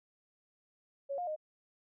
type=tone with pitch steps; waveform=sine; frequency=556 / 710 / 617 Hz; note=C#5 / F5 / D#5; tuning=+5 / +28 / -15 cents; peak=-34 dBFS; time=1.09-1.363 s; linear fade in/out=20 ms; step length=91 ms; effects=none